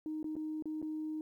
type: tone with dropouts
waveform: sine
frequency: 310.4 Hz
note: D#4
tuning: 4 cents flat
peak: -35 dBFS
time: 0.06-1.21 s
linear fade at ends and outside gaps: 1 ms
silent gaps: 0.229-0.243 / 0.355-0.365 / 0.624-0.656 / 0.817-0.826 s
effects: tanh soft clip ceiling -31 dBFS + 12-bit